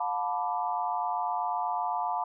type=chord; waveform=sine; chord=B half-diminished seventh; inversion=second; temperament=equal with one note detuned; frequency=715.2 / 880 / 987.8 / 1174.7 Hz; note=F5 / A5 / B5 / D6; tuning=+41 / 0 / 0 / 0 cents; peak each=-32 / -32 / -33 / -37 dBFS; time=0-2.24 s; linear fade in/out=5 ms; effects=none